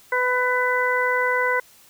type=harmonic tone; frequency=499.5 Hz; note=B4; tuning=20 cents sharp; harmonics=1 / 2 / 3 / 4; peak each=-24 / -24 / -24 / -24 dBFS; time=0.12-1.6 s; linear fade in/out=5 ms; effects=white hiss -52 dBFS RMS until 1.89 s